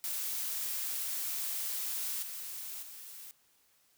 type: noise with level steps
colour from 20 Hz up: blue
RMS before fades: -36 / -42 / -48 dBFS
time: 0.04-3.31 s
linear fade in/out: 0 ms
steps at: 2.22 / 2.82 s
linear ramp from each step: 10 ms
effects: white hiss -69 dBFS RMS until 3.97 s